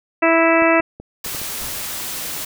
harmonic tone, 329.2 Hz, E4, 2 cents flat, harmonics 1 / 2 / 3 / 4 / 5 / 6 / 7 / 8, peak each -17 / -16 / -22 / -21 / -25 / -21 / -25 / -22 dBFS, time 0.22-0.81 s, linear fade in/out 10 ms
clicks, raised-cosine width 2 ms, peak -21 dBFS, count 6, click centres 0.622 / 0.801 / 1 / 1.263 / 1.348 / 1.416 s
white noise, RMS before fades -27 dBFS, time 1.24-2.45 s, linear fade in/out 5 ms
brown noise with exponential decay, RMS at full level -32 dBFS, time 1.61-2.07 s, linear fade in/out 1 ms, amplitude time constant 100 ms
effects none

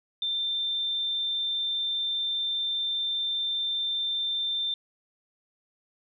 sine tone, 3575 Hz, A7, 27 cents sharp, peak -26 dBFS, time 0.22-4.74 s, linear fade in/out 2 ms, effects none

